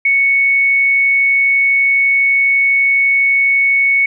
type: tone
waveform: sine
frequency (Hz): 2217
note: C#7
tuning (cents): 0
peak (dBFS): -9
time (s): 0.05-4.06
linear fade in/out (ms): 5
effects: none